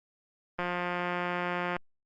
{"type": "click train", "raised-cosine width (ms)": 0.5, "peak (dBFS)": -17, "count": 209, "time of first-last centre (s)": [0.59, 1.765], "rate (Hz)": 177, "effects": ["Opus 32 kbps"]}